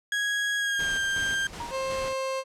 35% pulse tone with pitch glide, 1656 to 1587.6 Hz, G#6 to G6, -5 to +22 cents, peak -23 dBFS, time 0.12-1.47 s, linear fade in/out 2 ms, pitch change -73 cents, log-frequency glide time 0.58-0.96 s
pink noise with tremolo, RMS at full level -39 dBFS, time 0.79-2.13 s, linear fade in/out 2 ms, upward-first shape square, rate 2.7 Hz, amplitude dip 50%
sine tone with exponential decay, 945 Hz, A#5, 23 cents sharp, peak -30 dBFS, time 1.6-2.01 s, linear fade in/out 2 ms, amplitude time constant 87 ms
30% pulse tone, 530 Hz, C5, 22 cents sharp, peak -25 dBFS, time 1.7-2.44 s, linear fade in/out 50 ms
effects low-pass 8000 Hz 12 dB/octave

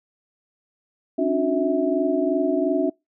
sine tone cluster, 275.8 / 298.6 / 361.7 / 652 Hz, C#4 / D4 / F#4 / E5, -9 / +29 / -39 / -19 cents, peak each -24 dBFS, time 1.18-2.9 s, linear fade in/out 10 ms, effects noise-tail reverb RT60 0.2 s tail -26 dB re dry

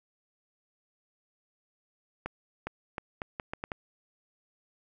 accelerating click train, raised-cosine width 0.5 ms, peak -19 dBFS, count 8, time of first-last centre 2.26-3.718 s, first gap 410 ms, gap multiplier 0.76, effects none

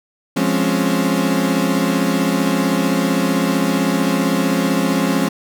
35% pulse chord, Db major seventh, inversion first, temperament equal, 174.61 / 207.7 / 261.6 / 277.2 Hz, F3 / Ab3 / C4 / Db4, 0 / 0 / 0 / 0 cents, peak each -19 dBFS, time 0.36-5.29 s, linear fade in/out 10 ms, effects none

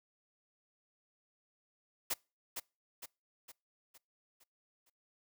white noise with echo, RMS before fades -34 dBFS, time 2.1-2.14 s, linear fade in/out 10 ms, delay 460 ms, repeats 6, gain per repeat -6 dB, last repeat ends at 4.9 s, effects noise-tail reverb RT60 0.3 s tail -26 dB re dry

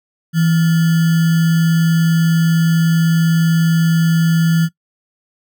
sine tone with sample-and-hold, 164.7 Hz, E3, 1 cent flat, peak -10 dBFS, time 0.33-4.69 s, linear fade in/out 50 ms, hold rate 1575 Hz, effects noise-tail reverb RT60 0.1 s tail -19 dB re dry

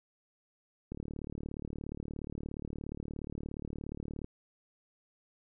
click train, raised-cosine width 3 ms, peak -27 dBFS, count 124, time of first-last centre 0.92-4.244 s, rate 37 Hz, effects none

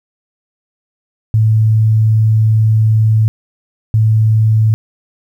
sine tone bursts at uneven times, 109.7 Hz, A2, 5 cents flat, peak -7 dBFS, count 2, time 1.34-3.28 / 3.94-4.74 s, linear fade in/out 0 ms, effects 8-bit

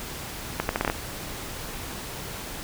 accelerating click train, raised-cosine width 0.5 ms, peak -8 dBFS, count 7, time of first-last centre 0.6-0.899 s, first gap 91 ms, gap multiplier 0.75, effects pink hiss -36 dBFS RMS until 2.63 s

